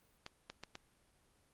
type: clicks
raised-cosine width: 0.2 ms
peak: -28 dBFS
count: 4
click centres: 0.264 / 0.5 / 0.636 / 0.754 s
effects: pink hiss -72 dBFS RMS until 1.53 s + Opus 32 kbps